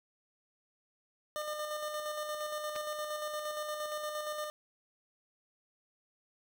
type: tone with tremolo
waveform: 25% pulse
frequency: 604 Hz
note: D5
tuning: 48 cents sharp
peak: -31 dBFS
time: 1.36-4.5 s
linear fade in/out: 0 ms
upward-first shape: square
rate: 8.6 Hz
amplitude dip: 35%
type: clicks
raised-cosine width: 0.2 ms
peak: -33 / -25 dBFS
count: 2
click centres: 2.754 / 2.762 s
effects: none